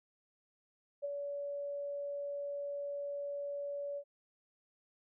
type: tone with ADSR envelope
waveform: sine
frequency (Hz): 570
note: C#5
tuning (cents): +48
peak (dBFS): -33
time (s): 1.02-4.04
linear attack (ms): 26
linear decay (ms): 22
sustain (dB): -4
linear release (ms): 68
effects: none